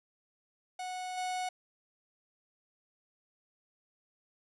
45% pulse tone with level steps, 735 Hz, F#5, 12 cents flat, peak -37 / -33 dBFS, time 0.79-1.49 s, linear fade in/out 5 ms, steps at 1.17 s, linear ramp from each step 10 ms, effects resampled to 24000 Hz

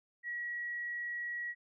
sine tone, 1917 Hz, A#6, 48 cents sharp, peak -36 dBFS, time 0.23-1.55 s, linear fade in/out 50 ms, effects none

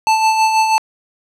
square tone with tremolo, 880 Hz, A5, in tune, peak -10 dBFS, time 0.07-0.78 s, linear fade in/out 0 ms, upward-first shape sine, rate 6.2 Hz, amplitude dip 45%, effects low-pass 8000 Hz 12 dB/octave

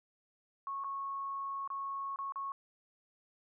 sine tone with dropouts, 1100 Hz, C#6, 14 cents flat, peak -36 dBFS, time 0.67-2.52 s, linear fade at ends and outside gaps 1 ms, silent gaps 0.838-0.844 / 1.676-1.702 / 2.16-2.188 / 2.322-2.358 s, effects none

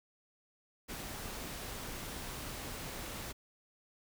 pink noise, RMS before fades -43 dBFS, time 0.88-3.33 s, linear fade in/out 20 ms, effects none

